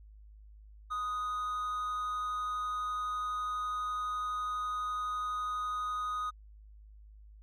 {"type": "tone with amplitude modulation", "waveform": "triangle", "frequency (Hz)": 1244.5, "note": "D#6", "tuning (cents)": 0, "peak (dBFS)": -29, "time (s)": [0.9, 6.31], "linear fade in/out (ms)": 20, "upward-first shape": "sine", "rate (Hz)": 223, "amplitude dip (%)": 35, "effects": ["added 52 Hz sine -51 dBFS peak until 7.42 s"]}